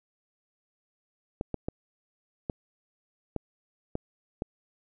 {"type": "clicks", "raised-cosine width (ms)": 2, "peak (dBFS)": -17, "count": 7, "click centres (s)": [1.411, 1.543, 1.685, 2.498, 3.363, 3.954, 4.421], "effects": []}